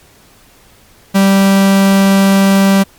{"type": "tone", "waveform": "45% pulse", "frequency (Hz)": 195.3, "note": "G3", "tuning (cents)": -6, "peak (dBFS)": -6, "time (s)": [1.14, 2.84], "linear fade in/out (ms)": 20, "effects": ["pink hiss -45 dBFS RMS until 2.98 s", "MP3 96 kbps"]}